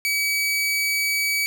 sawtooth tone, 2280 Hz, C#7, 48 cents sharp, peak -17 dBFS, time 0.05-1.46 s, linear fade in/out 0 ms, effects none

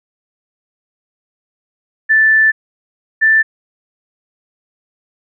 sine tone pair in turn, 1760 / 1768.4 Hz, A6 / A6, 0 / +8 cents, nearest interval unison, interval 8 cents, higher second, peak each -7 dBFS, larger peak neither, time 2.09-2.52 / 3.21-3.43 s, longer first, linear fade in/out 20 ms, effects none

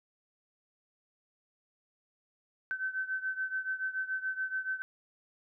sine beating tone pair, 1530 / 1537 Hz, G6 / G6, -42 / -35 cents, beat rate 7 Hz, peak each -34 / -37 dBFS, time 2.71-4.82 s, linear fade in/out 0 ms, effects none

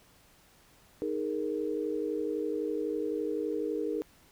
sine chord, D# suspended fourth, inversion none, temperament just, 311.1 / 414.8 / 466.7 Hz, D#4 / G#4 / A#4, 0 / -2 / +2 cents, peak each -34 dBFS, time 1.02-4.02 s, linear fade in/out 0 ms, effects pink hiss -61 dBFS RMS until 4.31 s

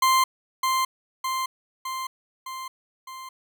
40% pulse tone with echo, 1046.5 Hz, C6, in tune, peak -16 dBFS, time 0.02-0.24 s, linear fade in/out 5 ms, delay 610 ms, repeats 5, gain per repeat -4 dB, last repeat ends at 3.29 s, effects none

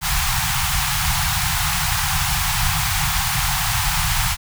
pink band-stop noise, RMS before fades -20 dBFS, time 0.01-4.37 s, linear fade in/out 50 ms, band 170 to 730 Hz, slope 96 dB/octave, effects none

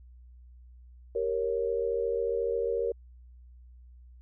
sine chord, G diminished, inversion none, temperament equal, 392 / 466.2 / 554.4 Hz, G4 / Bb4 / Db5, 0 / 0 / 0 cents, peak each -34 / -28 / -34 dBFS, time 1.15-2.92 s, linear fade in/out 5 ms, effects added 61 Hz sine -49 dBFS peak until 4.21 s

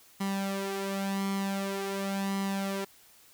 sawtooth tone with flanger, 196 Hz, G3, in tune, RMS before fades -32 dBFS, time 0.2-2.85 s, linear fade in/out 10 ms, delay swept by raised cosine 0.98 to 4.18 ms, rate 0.46 Hz, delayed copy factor +0.65, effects white hiss -58 dBFS RMS until 3.33 s

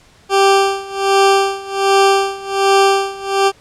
20% pulse tone with tremolo, 392 Hz, G4, in tune, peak -3 dBFS, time 0.29-3.52 s, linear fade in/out 50 ms, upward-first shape sine, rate 1.3 Hz, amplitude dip 90%, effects pink hiss -48 dBFS RMS until 3.6 s + low-pass 8000 Hz 12 dB/octave

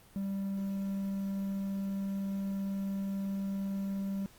triangle tone with quantisation, 196 Hz, G3, in tune, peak -30 dBFS, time 0.16-4.26 s, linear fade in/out 0 ms, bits 10, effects pink hiss -59 dBFS RMS until 4.38 s + Opus 32 kbps

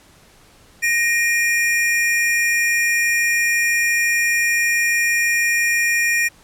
square tone pair together, 1864.7 / 2411 Hz, A#6 / D7, 0 / +45 cents, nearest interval major third, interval 445 cents, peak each -19 dBFS, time 0.82-6.29 s, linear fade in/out 20 ms, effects pink hiss -50 dBFS RMS until 6.43 s + low-pass 12000 Hz 12 dB/octave

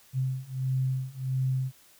sine beating tone pair, 130 / 131.5 Hz, C3 / C3, -11 / +9 cents, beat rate 1.5 Hz, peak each -30 / -29 dBFS, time 0.13-1.72 s, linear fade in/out 50 ms, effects white hiss -58 dBFS RMS until 1.99 s

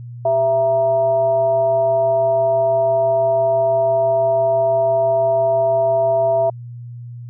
sine tone with frequency modulation, 666 Hz, E5, 18 cents sharp, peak -13 dBFS, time 0.25-6.5 s, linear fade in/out 5 ms, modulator 270 Hz, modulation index 0.4, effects added 120 Hz sine -30 dBFS peak until 7.29 s

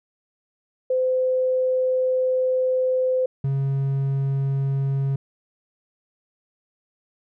sine / triangle tone pair in turn, 513 / 136.9 Hz, C5 / C#3, -34 / -21 cents, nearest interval octave + major seventh, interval 2287 cents, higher first, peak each -18 dBFS, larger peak neither, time 0.9-3.26 / 3.44-5.16 s, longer first, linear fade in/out 5 ms, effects none

